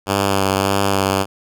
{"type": "tone with vibrato", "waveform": "5% pulse", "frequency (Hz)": 98, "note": "G2", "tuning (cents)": 0, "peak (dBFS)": -4, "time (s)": [0.06, 1.26], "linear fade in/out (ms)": 50, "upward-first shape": "sine", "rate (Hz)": 1.7, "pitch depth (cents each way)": 22, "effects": []}